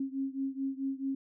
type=beating tone pair; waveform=sine; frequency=268.6 / 273.2 Hz; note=C4 / C#4; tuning=+46 / -25 cents; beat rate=4.6 Hz; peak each=-34 / -36 dBFS; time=0-1.15 s; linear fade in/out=5 ms; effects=none